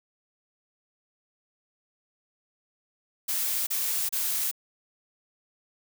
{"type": "noise bursts", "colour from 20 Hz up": "blue", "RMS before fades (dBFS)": -28, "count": 3, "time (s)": [3.28, 4.514], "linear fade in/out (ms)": 10, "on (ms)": 390, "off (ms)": 32, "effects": []}